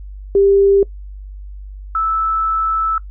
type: tone pair in turn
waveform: sine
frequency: 396.2 / 1313.5 Hz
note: G4 / E6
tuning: +18 / -7 cents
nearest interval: octave + major sixth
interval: 2075 cents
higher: second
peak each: -8 / -14 dBFS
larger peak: first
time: 0.35-0.83 / 1.95-2.98 s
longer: second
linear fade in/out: 2 ms
effects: noise-tail reverb RT60 0.1 s tail -21 dB re dry + added 49 Hz sine -29 dBFS peak until 3.1 s